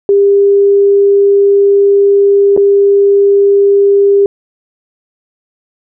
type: tone with dropouts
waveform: sine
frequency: 400.2 Hz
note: G4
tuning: 36 cents sharp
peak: -4 dBFS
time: 0.09-4.26 s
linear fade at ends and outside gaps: 1 ms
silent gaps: 2.565-2.575 s
effects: none